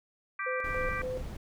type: harmonic tone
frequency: 392 Hz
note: G4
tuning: in tune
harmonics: 3 / 4 / 5 / 6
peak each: -36 / -37 / -38 / -39 dBFS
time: 0.39-1.02 s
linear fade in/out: 5 ms
type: tone with tremolo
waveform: sine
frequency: 510 Hz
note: C5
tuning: 44 cents flat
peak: -32 dBFS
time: 0.46-1.22 s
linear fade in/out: 10 ms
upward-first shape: square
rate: 3.5 Hz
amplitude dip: 65%
type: noise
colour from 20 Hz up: brown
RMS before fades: -38 dBFS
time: 0.64-1.37 s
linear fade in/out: 5 ms
effects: none